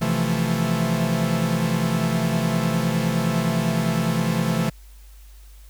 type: chord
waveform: 45% pulse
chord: F major seventh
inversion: second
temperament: equal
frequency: 130.81 / 164.81 / 174.61 / 220 Hz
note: C3 / E3 / F3 / A3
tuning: 0 / 0 / 0 / 0 cents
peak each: -27 / -24 / -26 / -25 dBFS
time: 0.01-4.7 s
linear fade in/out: 10 ms
effects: added 50 Hz sine -42 dBFS peak until 5.69 s + white hiss -55 dBFS RMS until 5.69 s